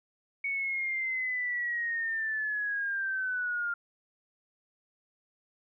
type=linear sweep; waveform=sine; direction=down; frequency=2232 to 1396.9 Hz; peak=-29 dBFS; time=0.44-3.74 s; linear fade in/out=5 ms; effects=none